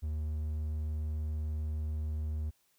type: tone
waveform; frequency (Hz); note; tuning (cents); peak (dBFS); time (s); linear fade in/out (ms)
triangle; 76.7; D#2; -24; -30; 0.02-2.51; 20
effects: white hiss -72 dBFS RMS until 2.78 s